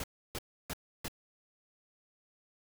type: noise bursts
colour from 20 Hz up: pink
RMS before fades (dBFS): -38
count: 4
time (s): 0-1.082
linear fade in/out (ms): 2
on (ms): 38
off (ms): 310
effects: none